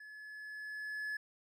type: tone with level ramp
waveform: triangle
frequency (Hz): 1710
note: A6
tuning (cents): -50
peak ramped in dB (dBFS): -48 to -34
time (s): 0-1.17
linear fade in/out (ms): 5
effects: none